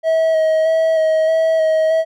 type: tone with vibrato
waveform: triangle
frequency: 640 Hz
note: D#5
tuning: 49 cents sharp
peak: -10 dBFS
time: 0.03-2.05 s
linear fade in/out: 50 ms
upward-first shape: square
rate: 1.6 Hz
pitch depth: 16 cents each way
effects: none